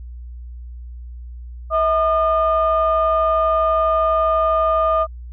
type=tone pair together; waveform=sine; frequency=643.1 / 1214 Hz; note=E5 / D#6; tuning=-43 / -43 cents; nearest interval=major seventh; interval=1100 cents; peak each=-16 / -16 dBFS; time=1.7-5.07 s; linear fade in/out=50 ms; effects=tanh soft clip ceiling -8 dBFS + added 60 Hz sine -31 dBFS peak until 5.32 s